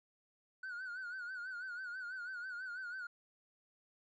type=tone with vibrato; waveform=triangle; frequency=1476 Hz; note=F#6; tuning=5 cents flat; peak=-39 dBFS; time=0.63-3.07 s; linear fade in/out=5 ms; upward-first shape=sine; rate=6.1 Hz; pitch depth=84 cents each way; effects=tanh soft clip ceiling -36 dBFS + resampled to 16000 Hz